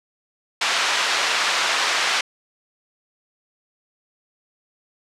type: band-pass noise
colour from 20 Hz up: pink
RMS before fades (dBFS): -21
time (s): 0.61-2.21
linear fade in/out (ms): 5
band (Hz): 1100 to 5400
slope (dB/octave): 12
effects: low-pass 9000 Hz 12 dB/octave